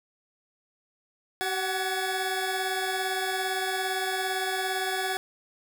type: tone cluster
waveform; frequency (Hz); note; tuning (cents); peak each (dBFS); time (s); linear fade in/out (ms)
25% pulse; 380.3 / 743 / 1696; F#4 / F#5 / G#6; +48 / +7 / +36; -28; 1.41-5.17; 0
effects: none